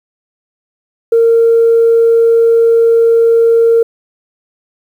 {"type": "tone", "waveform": "sine", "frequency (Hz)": 460.1, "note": "A#4", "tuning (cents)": -23, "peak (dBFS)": -4, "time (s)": [1.12, 3.83], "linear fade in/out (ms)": 5, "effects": ["tanh soft clip ceiling -1 dBFS", "7-bit"]}